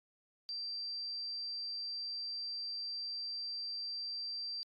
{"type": "tone", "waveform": "sine", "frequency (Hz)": 4699, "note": "D8", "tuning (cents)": 0, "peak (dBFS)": -38, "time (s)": [0.49, 4.63], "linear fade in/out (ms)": 0, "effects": ["AAC 32 kbps"]}